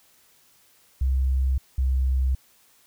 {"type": "tone pair in turn", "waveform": "sine", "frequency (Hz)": [65.7, 65.17], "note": ["C2", "C2"], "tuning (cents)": [8, -6], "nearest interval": "unison", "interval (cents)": 14, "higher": "first", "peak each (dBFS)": -19, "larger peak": "neither", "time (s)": [[1.01, 1.58], [1.78, 2.35]], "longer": "neither", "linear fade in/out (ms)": 5, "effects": ["white hiss -59 dBFS RMS until 2.86 s"]}